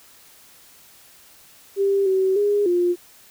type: tone with pitch steps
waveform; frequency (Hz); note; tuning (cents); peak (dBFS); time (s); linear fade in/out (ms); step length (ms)
sine; 395.2 / 379.9 / 410.1 / 352.6; G4 / F#4 / G#4 / F4; +14 / +46 / -22 / +17; -16; 1.76-2.96; 50; 300
effects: white hiss -50 dBFS RMS until 3.3 s